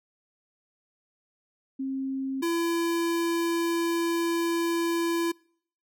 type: tone pair in turn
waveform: sine / square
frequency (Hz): 267.5 / 337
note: C4 / E4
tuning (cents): +38 / +38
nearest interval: major third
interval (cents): 400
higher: second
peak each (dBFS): -28 / -25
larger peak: second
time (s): 1.79-2.42 / 2.42-5.32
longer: second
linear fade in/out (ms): 10
effects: noise-tail reverb RT60 0.6 s tail -26 dB re dry